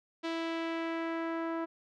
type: tone with low-pass filter sweep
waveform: sawtooth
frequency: 329.6 Hz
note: E4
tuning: in tune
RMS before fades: -35 dBFS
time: 0.23-1.66 s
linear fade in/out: 20 ms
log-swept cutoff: 3900 to 1300 Hz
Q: 1.3
effects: none